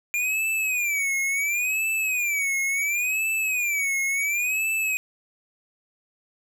square tone with vibrato, 2390 Hz, D7, 30 cents sharp, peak -23 dBFS, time 0.14-4.97 s, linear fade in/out 0 ms, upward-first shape sine, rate 0.71 Hz, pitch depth 170 cents each way, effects none

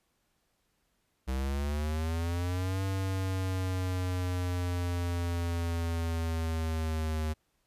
square linear two-way sweep, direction up then down, 64 to 96.5 to 77.6 Hz, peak -30 dBFS, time 1.27-7.34 s, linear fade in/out 20 ms, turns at 2.83 s, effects pink hiss -75 dBFS RMS until 7.66 s + resampled to 32000 Hz

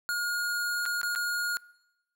square tone with dropouts, 1431 Hz, F6, 42 cents sharp, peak -28 dBFS, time 0.09-1.57 s, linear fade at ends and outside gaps 0 ms, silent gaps 0.855-0.861 / 1.015-1.031 / 1.151-1.159 s, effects noise-tail reverb RT60 0.9 s tail -22 dB re dry

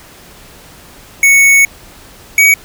square tone pair in turn, 2217 / 2258 Hz, C#7 / C#7, 0 / +31 cents, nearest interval unison, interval 31 cents, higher second, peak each -5 dBFS, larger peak neither, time 1.23-1.65 / 2.38-2.54 s, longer first, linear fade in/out 2 ms, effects pink hiss -38 dBFS RMS until 2.64 s

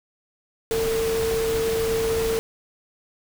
sine tone in noise, 451 Hz, A4, 43 cents sharp, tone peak -21 dBFS, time 0.71-2.39 s, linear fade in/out 0 ms, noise pink, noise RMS -30 dBFS, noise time 0.71-2.39 s, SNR +6 dB, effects none

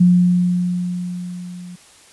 sine tone with level ramp, 178.3 Hz, F3, 36 cents sharp, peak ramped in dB -7 to -32 dBFS, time 0-1.76 s, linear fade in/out 10 ms, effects white hiss -47 dBFS RMS until 2.12 s + resampled to 24000 Hz

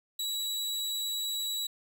sawtooth tone, 3903 Hz, B7, 21 cents flat, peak -28 dBFS, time 0.19-1.67 s, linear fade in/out 5 ms, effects none

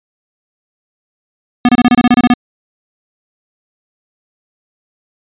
square tone bursts, 244.7 Hz, B3, 16 cents flat, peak -5 dBFS, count 11, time 1.65-2.338 s, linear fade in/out 2 ms, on 38 ms, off 27 ms, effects resampled to 8000 Hz

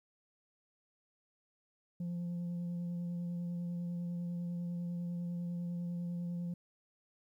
sine tone with vibrato, 173.8 Hz, F3, 8 cents flat, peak -33 dBFS, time 2-6.54 s, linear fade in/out 5 ms, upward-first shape sine, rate 10 Hz, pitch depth 13 cents each way, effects tanh soft clip ceiling -35 dBFS + 12-bit

